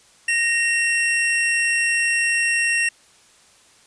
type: tone pair together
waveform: square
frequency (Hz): 1860.2 / 2723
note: A#6 / F7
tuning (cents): -4 / -44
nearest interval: perfect fifth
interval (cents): 660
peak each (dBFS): -21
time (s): 0.28-2.89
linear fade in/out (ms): 5
effects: white hiss -53 dBFS RMS until 3.86 s + resampled to 22050 Hz